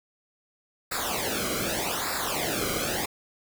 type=noise with flanger; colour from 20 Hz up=pink; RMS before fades=-29 dBFS; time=0.91-3.06 s; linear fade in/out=10 ms; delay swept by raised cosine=0.32 to 1.13 ms; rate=0.83 Hz; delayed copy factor=-0.85; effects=none